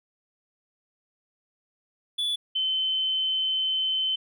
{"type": "tone pair in turn", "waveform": ["triangle", "sine"], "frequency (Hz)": [3447, 3066], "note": ["A7", "G7"], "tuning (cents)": [-36, -39], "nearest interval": "major second", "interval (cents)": 203, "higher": "first", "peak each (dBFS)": -23, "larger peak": "neither", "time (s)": [[2.18, 2.36], [2.55, 4.16]], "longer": "second", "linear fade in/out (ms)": 10, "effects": []}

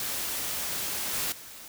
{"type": "noise with level steps", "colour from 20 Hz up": "white", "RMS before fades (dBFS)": [-32, -30, -45], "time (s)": [0, 1.68], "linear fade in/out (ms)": 2, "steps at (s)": [1.13, 1.32], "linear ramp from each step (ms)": 2, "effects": []}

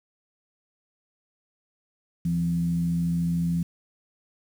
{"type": "tone with frequency modulation", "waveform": "sine", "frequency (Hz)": 170, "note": "F3", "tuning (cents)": -46, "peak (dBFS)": -22, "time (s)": [2.25, 3.63], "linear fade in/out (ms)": 5, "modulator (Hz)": 86.1, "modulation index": 0.36, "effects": ["8-bit"]}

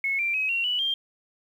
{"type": "tone with pitch steps", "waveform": "sine", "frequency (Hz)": [2189, 2360, 2544, 2742, 2956, 3186], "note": ["C#7", "D7", "D#7", "F7", "F#7", "G7"], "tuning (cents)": [-22, 8, 38, -32, -2, 27], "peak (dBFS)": -23, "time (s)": [0.04, 0.94], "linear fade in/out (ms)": 2, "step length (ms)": 150, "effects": ["9-bit"]}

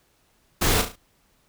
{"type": "noise with echo", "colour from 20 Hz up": "pink", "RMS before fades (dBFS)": -21, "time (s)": [0.61, 0.82], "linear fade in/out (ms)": 10, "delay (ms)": 35, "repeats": 4, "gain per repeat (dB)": -7, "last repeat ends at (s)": 0.96, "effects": ["pink hiss -64 dBFS RMS until 1.48 s"]}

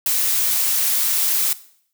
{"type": "noise", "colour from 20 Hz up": "blue", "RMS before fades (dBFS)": -19, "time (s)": [0.06, 1.53], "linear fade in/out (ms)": 2, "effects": ["noise-tail reverb RT60 0.6 s tail -17 dB re dry"]}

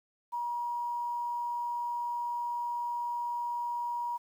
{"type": "tone with quantisation", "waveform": "sine", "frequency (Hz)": 956, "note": "A#5", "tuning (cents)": 43, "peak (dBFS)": -31, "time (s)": [0.32, 4.18], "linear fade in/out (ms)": 20, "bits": 10, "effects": []}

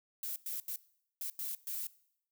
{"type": "noise bursts at uneven times", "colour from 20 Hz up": "violet", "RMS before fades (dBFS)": -39, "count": 6, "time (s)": [[0.23, 0.36], [0.46, 0.6], [0.68, 0.76], [1.21, 1.3], [1.39, 1.55], [1.67, 1.87]], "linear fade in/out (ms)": 2, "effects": ["noise-tail reverb RT60 0.7 s tail -20 dB re dry"]}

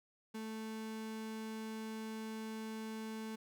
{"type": "tone", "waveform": "35% pulse", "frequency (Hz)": 220, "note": "A3", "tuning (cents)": 0, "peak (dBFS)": -40, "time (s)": [0.34, 3.36], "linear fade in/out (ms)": 10, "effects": []}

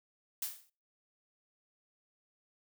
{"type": "noise with exponential decay", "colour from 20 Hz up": "blue", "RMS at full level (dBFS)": -33, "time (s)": [0.42, 0.7], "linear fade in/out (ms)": 5, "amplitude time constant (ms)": 59, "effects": ["noise-tail reverb RT60 0.4 s tail -26 dB re dry"]}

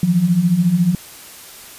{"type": "beating tone pair", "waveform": "sine", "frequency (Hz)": [164.5, 178.5], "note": ["E3", "F3"], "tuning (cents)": [-3, 38], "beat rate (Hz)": 14, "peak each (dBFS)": [-18, -13], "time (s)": [0.03, 0.95], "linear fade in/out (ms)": 2, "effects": ["white hiss -38 dBFS RMS until 1.78 s", "resampled to 32000 Hz"]}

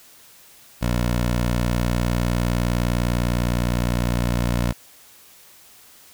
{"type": "tone", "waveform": "15% pulse", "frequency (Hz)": 59.8, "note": "A#1", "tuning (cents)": 45, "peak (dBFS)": -13, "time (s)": [0.81, 4.73], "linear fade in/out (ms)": 20, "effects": ["white hiss -49 dBFS RMS until 6.13 s"]}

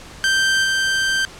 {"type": "tone with level steps", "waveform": "sawtooth", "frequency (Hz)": 1565, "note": "G6", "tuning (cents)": -3, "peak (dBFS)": [-11, -13], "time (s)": [0.24, 1.25], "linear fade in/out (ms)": 0, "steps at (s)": 0.63, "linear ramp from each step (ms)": 20, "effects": ["pink hiss -39 dBFS RMS until 1.39 s", "low-pass 8000 Hz 12 dB/octave"]}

